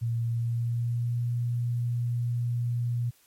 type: tone with pitch glide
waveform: sine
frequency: 116.54 to 120.09 Hz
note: A#2 to B2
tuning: 0 to -48 cents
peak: -25 dBFS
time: 0.01-3.11 s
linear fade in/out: 20 ms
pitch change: +52 cents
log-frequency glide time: 0.28-1.22 s
effects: white hiss -62 dBFS RMS until 3.26 s + MP3 64 kbps